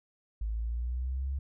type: linear sweep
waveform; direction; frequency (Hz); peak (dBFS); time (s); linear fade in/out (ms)
sine; up; 52.7 to 69.3; -30; 0.41-1.39; 5
effects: none

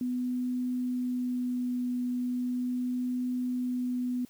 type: tone with vibrato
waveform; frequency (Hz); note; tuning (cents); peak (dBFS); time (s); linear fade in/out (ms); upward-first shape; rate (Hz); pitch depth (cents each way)
sine; 248.6; B3; +12; -28; 0.01-4.25; 2; triangle; 0.38; 11
effects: white hiss -60 dBFS RMS until 4.29 s

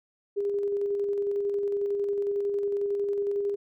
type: tone with tremolo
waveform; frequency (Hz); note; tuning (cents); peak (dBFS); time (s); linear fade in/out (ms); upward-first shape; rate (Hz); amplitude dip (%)
sine; 404.2; G#4; -47; -24; 0.36-3.56; 20; square; 11; 25
effects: none

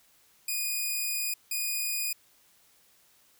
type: tone bursts at uneven times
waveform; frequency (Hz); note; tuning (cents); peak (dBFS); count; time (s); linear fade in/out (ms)
5% pulse; 2468; D#7; -15; -19; 2; 0.48-1.34 / 1.51-2.13; 5
effects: white hiss -63 dBFS RMS until 3.39 s

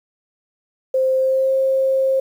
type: tone with pitch glide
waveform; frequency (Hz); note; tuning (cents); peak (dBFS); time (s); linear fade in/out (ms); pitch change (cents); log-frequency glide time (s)
sine; 523.3 to 532.1; C5 to C5; 0 to +29; -14; 0.94-2.2; 5; +29; 1.17-1.52
effects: 8-bit

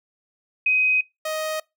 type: tone pair in turn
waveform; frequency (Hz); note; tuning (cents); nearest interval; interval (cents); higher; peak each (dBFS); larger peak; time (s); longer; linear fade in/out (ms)
sine / sawtooth; 2517 / 625.4; D#7 / D#5; +19 / +9; 2 octaves; 2410; first; -16 / -21; first; 0.66-1.01 / 1.25-1.6; neither; 5
effects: noise-tail reverb RT60 0.2 s tail -24 dB re dry

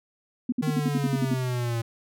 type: tone bursts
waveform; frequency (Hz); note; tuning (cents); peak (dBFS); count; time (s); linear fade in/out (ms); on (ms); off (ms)
sine; 246.9; B3; 0; -21; 10; 0.49-1.342; 5; 33; 58
type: linear sweep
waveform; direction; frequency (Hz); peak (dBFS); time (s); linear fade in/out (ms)
square; down; 155.56 to 114.3; -26; 0.62-1.82; 10
effects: none

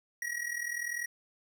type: tone with amplitude modulation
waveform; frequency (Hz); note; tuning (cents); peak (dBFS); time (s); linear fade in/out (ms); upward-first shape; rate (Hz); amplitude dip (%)
square; 1908; A#6; +40; -31; 0.22-1.06; 2; sine; 40.2; 75
effects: none

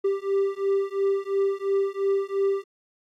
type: beating tone pair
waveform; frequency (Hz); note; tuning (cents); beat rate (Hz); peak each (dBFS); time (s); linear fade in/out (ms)
triangle; 392 / 394.9; G4 / G4; 0 / +13; 2.9; -23; 0.04-2.64; 10
effects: AAC 64 kbps

